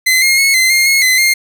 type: tone with pitch steps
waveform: sawtooth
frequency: 2046 / 2137 / 2187 / 2061 / 2123 / 2168 / 2036 / 2119 Hz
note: C7 / C7 / C#7 / C7 / C7 / C#7 / C7 / C7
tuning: -39 / +36 / -24 / -27 / +25 / -39 / -48 / +21 cents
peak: -5 dBFS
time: 0.06-1.34 s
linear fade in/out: 10 ms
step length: 160 ms
effects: none